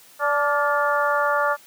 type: harmonic tone with a mistuned harmonic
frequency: 291 Hz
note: D4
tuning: 16 cents flat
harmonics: 2 / 3 / 4 / 5 / 6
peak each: -23 / -26 / -23 / -24 / -30 dBFS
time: 0.19-1.57 s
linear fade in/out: 50 ms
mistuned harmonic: 5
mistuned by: -49 cents
effects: white hiss -50 dBFS RMS until 1.66 s + high-pass 150 Hz 12 dB/octave